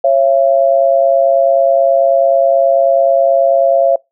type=tone pair together; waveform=sine; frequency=546.7 / 676 Hz; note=C#5 / E5; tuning=-24 / +43 cents; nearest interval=major third; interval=367 cents; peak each=-10 dBFS; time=0.04-3.96 s; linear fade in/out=5 ms; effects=noise-tail reverb RT60 0.2 s tail -25 dB re dry